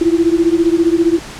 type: beating tone pair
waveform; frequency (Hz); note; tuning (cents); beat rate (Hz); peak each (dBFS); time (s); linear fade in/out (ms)
sine; 329.6 / 344.6; E4 / F4; 0 / -23; 15; -12 / -13; 0.01-1.19; 5
effects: pink hiss -31 dBFS RMS until 1.39 s + low-pass 8000 Hz 12 dB/octave